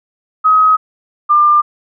sine tone pair in turn, 1267 / 1195.9 Hz, D#6 / D6, +31 / +31 cents, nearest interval minor second, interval 100 cents, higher first, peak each -6 dBFS, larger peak neither, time 0.44-0.77 / 1.29-1.62 s, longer neither, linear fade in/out 20 ms, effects none

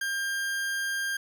40% pulse tone, 1600 Hz, G6, 35 cents sharp, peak -27 dBFS, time 0.01-1.17 s, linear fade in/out 5 ms, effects none

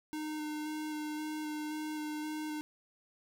square tone with vibrato, 305.3 Hz, D#4, 33 cents flat, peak -37 dBFS, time 0.13-2.61 s, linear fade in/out 0 ms, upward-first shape square, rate 1.9 Hz, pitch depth 11 cents each way, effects none

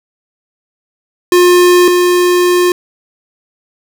square tone pair in turn, 356.2 / 356.2 Hz, F4 / F4, +34 / +34 cents, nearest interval unison, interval 0 cents, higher neither, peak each -5 / -8 dBFS, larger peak first, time 1.32-1.88 / 1.88-2.72 s, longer second, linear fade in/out 2 ms, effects none

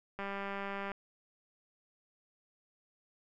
click train, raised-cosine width 0.5 ms, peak -25 dBFS, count 145, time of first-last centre 0.19-0.917 s, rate 198 Hz, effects none

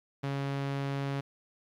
sawtooth tone, 138.8 Hz, C#3, 3 cents sharp, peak -27 dBFS, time 0.23-1.21 s, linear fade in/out 10 ms, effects low-pass 4000 Hz 12 dB/octave + 11-bit

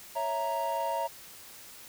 triangle chord, A# diminished, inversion first, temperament equal, 554.4 / 659.3 / 932.3 Hz, C#5 / E5 / A#5, 0 / 0 / 0 cents, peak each -34 / -32 / -29 dBFS, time 0.15-1.08 s, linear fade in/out 20 ms, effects white hiss -49 dBFS RMS until 1.88 s

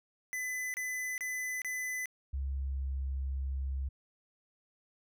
square tone bursts, 2009 Hz, B6, 29 cents sharp, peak -35 dBFS, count 4, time 0.33-2.057 s, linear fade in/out 0 ms, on 410 ms, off 29 ms
sine tone with pitch glide, 67.9 to 67.16 Hz, C#2 to C2, -35 to +46 cents, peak -32 dBFS, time 2.33-3.89 s, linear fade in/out 10 ms, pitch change -19 cents, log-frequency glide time 2.54-2.82 s
effects none

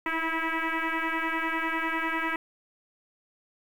sine tone with frequency modulation, 330 Hz, E4, 2 cents sharp, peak -26 dBFS, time 0.06-2.36 s, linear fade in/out 2 ms, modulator 325 Hz, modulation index 6.5, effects 9-bit

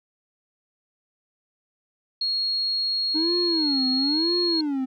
sine tone, 4296 Hz, C8, 45 cents sharp, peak -22 dBFS, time 2.21-4.61 s, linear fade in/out 5 ms
triangle tone with vibrato, 301.5 Hz, D4, 46 cents sharp, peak -21 dBFS, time 3.14-4.86 s, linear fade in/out 20 ms, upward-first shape sine, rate 1 Hz, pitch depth 270 cents each way
effects none

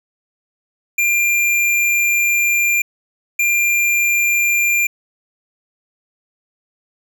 square tone pair in turn, 2389 / 2389 Hz, D7 / D7, +29 / +29 cents, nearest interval unison, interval 0 cents, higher neither, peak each -14 dBFS, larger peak neither, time 0.98-2.82 / 3.39-4.87 s, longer first, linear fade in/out 5 ms, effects none

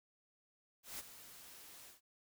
white noise with ADSR envelope, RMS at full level -44 dBFS, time 0.83-2.01 s, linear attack 160 ms, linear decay 27 ms, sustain -12 dB, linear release 140 ms, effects none

